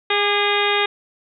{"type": "harmonic tone with a mistuned harmonic", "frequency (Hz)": 410, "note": "G#4", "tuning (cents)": -22, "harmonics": [1, 2, 3, 4, 5, 6, 7, 8, 9], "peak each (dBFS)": [-22, -24, -25, -26, -24, -25, -30, -27, -26], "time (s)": [0.1, 0.86], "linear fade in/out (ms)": 5, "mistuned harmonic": 3, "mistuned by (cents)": -33, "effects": []}